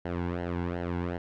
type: tone with flanger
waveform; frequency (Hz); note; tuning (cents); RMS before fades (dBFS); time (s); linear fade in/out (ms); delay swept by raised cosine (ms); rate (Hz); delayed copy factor
sawtooth; 87.31; F2; 0; -32; 0.05-1.18; 5; 0.83 to 1.67; 2.7; -0.8
effects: low-pass 2000 Hz 12 dB/octave